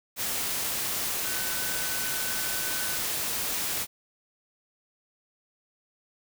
sine tone in noise, 1508 Hz, F#6, 32 cents sharp, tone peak -38 dBFS, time 1.22-3 s, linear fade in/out 50 ms, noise white, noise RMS -30 dBFS, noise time 0.16-3.87 s, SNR -11 dB, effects none

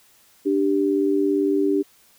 sine tone pair together, 294.1 / 392 Hz, D4 / G4, +3 / 0 cents, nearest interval perfect fourth, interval 497 cents, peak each -20 dBFS, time 0.45-1.83 s, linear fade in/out 20 ms, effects white hiss -56 dBFS RMS until 2.18 s

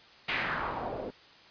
white noise with low-pass filter sweep, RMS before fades -34 dBFS, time 0.28-1.11 s, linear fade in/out 10 ms, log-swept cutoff 2600 to 450 Hz, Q 2.4, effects white hiss -55 dBFS RMS until 1.5 s + resampled to 11025 Hz

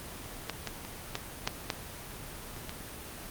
clicks, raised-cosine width 0.2 ms, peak -14 / -17 / -23 / -14 / -10 / -28 / -11 / -28 / -20 dBFS, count 9, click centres 0.497 / 0.673 / 0.85 / 1.154 / 1.475 / 1.642 / 1.702 / 2.564 / 2.694 s, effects pink hiss -43 dBFS RMS until 3.3 s + Opus 24 kbps

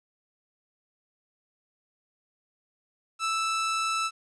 sawtooth tone, 1318.5 Hz, E6, in tune, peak -22 dBFS, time 3.19-4.11 s, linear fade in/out 50 ms, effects resampled to 22050 Hz + 10-bit

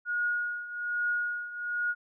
sine tone with tremolo, 1442 Hz, F#6, 45 cents flat, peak -25 dBFS, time 0.05-1.95 s, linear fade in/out 50 ms, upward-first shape triangle, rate 1.2 Hz, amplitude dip 80%, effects none

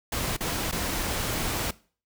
pink noise with dropouts, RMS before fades -29 dBFS, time 0.12-1.71 s, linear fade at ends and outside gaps 5 ms, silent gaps 0.367-0.406 / 0.714-0.724 s, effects noise-tail reverb RT60 0.4 s tail -20 dB re dry

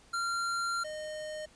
square tone pair in turn, 1380 / 614.7 Hz, F6 / D#5, -21 / -21 cents, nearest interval octave + major second, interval 1400 cents, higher first, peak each -31 / -38 dBFS, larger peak first, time 0.13-0.84 / 0.84-1.46 s, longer first, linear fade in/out 10 ms, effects pink hiss -60 dBFS RMS until 1.55 s + resampled to 22050 Hz

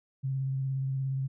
sine tone with vibrato, 134.1 Hz, C3, 43 cents sharp, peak -28 dBFS, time 0.23-1.28 s, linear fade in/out 20 ms, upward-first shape sine, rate 17 Hz, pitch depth 21 cents each way, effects none

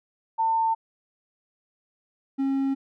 sine / triangle tone pair in turn, 899 / 271.4 Hz, A5 / C#4, +37 / -36 cents, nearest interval octave + major sixth, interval 2073 cents, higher first, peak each -20 dBFS, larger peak neither, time 0.38-0.75 / 2.38-2.75 s, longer neither, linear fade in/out 20 ms, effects none

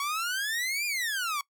sawtooth exponential two-way sweep, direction up then down, 1108.7 to 2449 to 1108.7 Hz, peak -25 dBFS, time 0-1.41 s, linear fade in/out 2 ms, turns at 0.86 s, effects noise-tail reverb RT60 0.1 s tail -22 dB re dry

